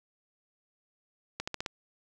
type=accelerating click train; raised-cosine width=0.2 ms; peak=-16 dBFS; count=5; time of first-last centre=1.4-1.662 s; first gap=75 ms; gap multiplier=0.91; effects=none